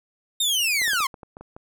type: linear sweep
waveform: sawtooth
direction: down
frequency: 3729 to 1016 Hz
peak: -17 dBFS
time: 0.4-1.07 s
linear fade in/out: 5 ms
type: clicks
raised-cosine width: 1 ms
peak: -26 dBFS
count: 9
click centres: 0.817 / 0.879 / 0.933 / 1.005 / 1.142 / 1.232 / 1.369 / 1.41 / 1.565 s
effects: none